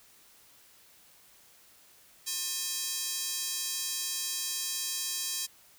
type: tone with high-pass filter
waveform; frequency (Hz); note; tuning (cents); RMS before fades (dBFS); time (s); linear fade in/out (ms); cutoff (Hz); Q
square; 357.8; F4; +42; -34; 2.26-5.47; 20; 5300; 1.1
effects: white hiss -59 dBFS RMS until 5.78 s